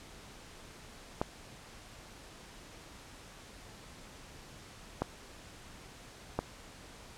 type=clicks; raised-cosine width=1 ms; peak=-16 dBFS; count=3; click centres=1.215 / 5.02 / 6.39 s; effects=pink hiss -52 dBFS RMS until 7.17 s + low-pass 9000 Hz 12 dB/octave